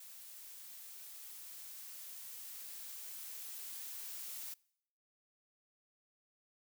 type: noise with level ramp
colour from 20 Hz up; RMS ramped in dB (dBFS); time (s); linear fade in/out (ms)
blue; -53 to -45; 0-4.54; 5
effects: noise-tail reverb RT60 0.7 s tail -24 dB re dry